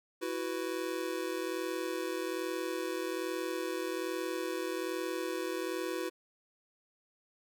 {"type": "chord", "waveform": "square", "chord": "E suspended second", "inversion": "none", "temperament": "just", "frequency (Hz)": [329.6, 370.8, 494.4], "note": ["E4", "F#4", "B4"], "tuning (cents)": [0, 4, 2], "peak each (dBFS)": [-39, -38, -40], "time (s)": [0.21, 6.1], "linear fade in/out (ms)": 20, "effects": []}